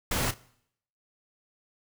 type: noise with echo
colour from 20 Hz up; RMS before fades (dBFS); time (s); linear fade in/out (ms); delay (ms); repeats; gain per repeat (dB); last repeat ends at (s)
pink; -28; 0.11-0.31; 5; 32; 1; -14; 0.342
effects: noise-tail reverb RT60 0.7 s tail -21 dB re dry